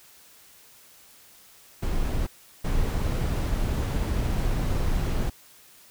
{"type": "noise bursts at uneven times", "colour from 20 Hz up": "brown", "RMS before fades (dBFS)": -25, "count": 2, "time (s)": [[1.82, 2.27], [2.64, 5.3]], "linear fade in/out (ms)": 10, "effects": ["white hiss -53 dBFS RMS until 5.9 s"]}